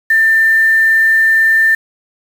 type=tone with quantisation; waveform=sine; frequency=1789 Hz; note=A6; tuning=28 cents sharp; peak=-7 dBFS; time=0.1-1.75 s; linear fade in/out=5 ms; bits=5; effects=none